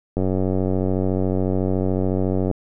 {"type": "click train", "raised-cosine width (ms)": 2, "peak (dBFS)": -9, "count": 221, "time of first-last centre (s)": [0.17, 2.513], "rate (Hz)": 93.9, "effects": []}